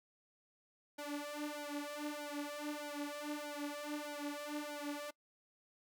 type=tone with flanger; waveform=sawtooth; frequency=293.7 Hz; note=D4; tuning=in tune; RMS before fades=-43 dBFS; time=0.98-5.11 s; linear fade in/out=10 ms; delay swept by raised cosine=1.3 to 5.2 ms; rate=1.6 Hz; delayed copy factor=+1; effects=noise-tail reverb RT60 0.1 s tail -23 dB re dry